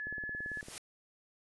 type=tone; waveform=sine; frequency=1712 Hz; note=A6; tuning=48 cents flat; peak=-37 dBFS; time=0-0.61 s; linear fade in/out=0 ms
type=click train; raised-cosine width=2 ms; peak=-34 dBFS; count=12; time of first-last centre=0.07-0.685 s; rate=17.9 Hz
type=noise with exponential growth; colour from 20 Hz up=white; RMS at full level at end=-41 dBFS; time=0.34-0.78 s; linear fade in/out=0 ms; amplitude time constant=94 ms
effects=resampled to 24000 Hz